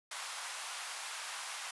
pink high-pass noise, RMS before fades -42 dBFS, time 0.11-1.71 s, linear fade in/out 5 ms, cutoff 830 Hz, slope 24 dB/octave, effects resampled to 24000 Hz

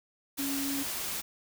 sine tone in noise, 277.2 Hz, C#4, in tune, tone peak -32 dBFS, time 0.38-0.84 s, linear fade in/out 20 ms, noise white, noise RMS -35 dBFS, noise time 0.37-1.22 s, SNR 0 dB, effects none

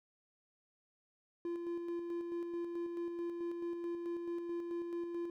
triangle tone with tremolo, 343.2 Hz, F4, 30 cents flat, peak -34 dBFS, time 1.45-5.3 s, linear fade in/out 2 ms, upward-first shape square, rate 4.6 Hz, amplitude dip 35%, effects none

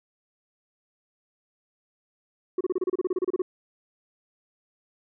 sine tone bursts, 368 Hz, F#4, 9 cents flat, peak -19 dBFS, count 15, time 2.58-3.42 s, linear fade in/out 5 ms, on 28 ms, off 30 ms, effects tanh soft clip ceiling -21 dBFS

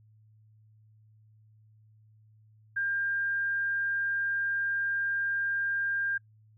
sine tone, 1600 Hz, G6, 35 cents sharp, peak -27 dBFS, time 2.76-6.18 s, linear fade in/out 10 ms, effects noise-tail reverb RT60 0.1 s tail -26 dB re dry + added 108 Hz sine -57 dBFS peak until 6.57 s

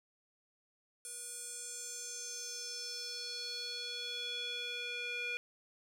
square tone with band-pass filter sweep, 483.3 Hz, B4, 38 cents flat, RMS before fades -42 dBFS, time 1.05-5.37 s, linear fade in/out 0 ms, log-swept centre 9300 to 2500 Hz, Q 4.2, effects none

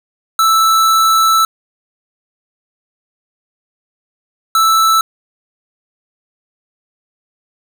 square tone bursts at uneven times, 1318.5 Hz, E6, in tune, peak -9 dBFS, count 2, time 0.39-1.45 / 4.55-5.01 s, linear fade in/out 2 ms, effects none

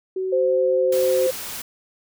sine tone with pitch glide, 376.2 to 373.2 Hz, F#4 to F#4, +29 to +15 cents, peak -22 dBFS, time 0.16-1.27 s, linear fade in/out 5 ms, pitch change -14 cents, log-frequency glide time 0.32-1.07 s
sine tone, 520 Hz, C5, 11 cents flat, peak -17 dBFS, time 0.32-1.31 s, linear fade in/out 10 ms
white noise, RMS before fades -32 dBFS, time 0.92-1.62 s, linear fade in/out 5 ms
effects none

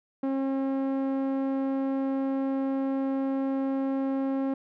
sawtooth tone with low-pass filter, 269.8 Hz, C#4, 47 cents flat, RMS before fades -28 dBFS, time 0.23-4.54 s, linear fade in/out 5 ms, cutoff 790 Hz, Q 0.51, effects none

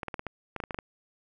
clicks, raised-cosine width 0.5 ms, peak -19 dBFS, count 11, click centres 0.032 / 0.083 / 0.142 / 0.194 / 0.267 / 0.563 / 0.602 / 0.638 / 0.708 / 0.745 / 0.788 s, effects none

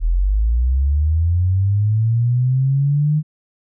sine linear sweep, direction up, 38.89 to 154.4 Hz, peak -13 dBFS, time 0-3.23 s, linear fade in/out 50 ms, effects none

